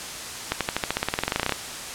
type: accelerating click train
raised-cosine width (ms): 0.3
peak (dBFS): -6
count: 20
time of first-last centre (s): 0.52-1.522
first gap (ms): 87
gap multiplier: 0.94
effects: white hiss -34 dBFS RMS until 1.94 s + low-pass 9000 Hz 12 dB/octave